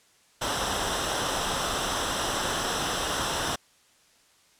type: noise with comb filter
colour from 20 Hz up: pink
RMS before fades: -28 dBFS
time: 0.41-3.56 s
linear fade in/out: 10 ms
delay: 0.44 ms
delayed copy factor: -0.65
effects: white hiss -61 dBFS RMS until 4.59 s + low-pass 9000 Hz 12 dB/octave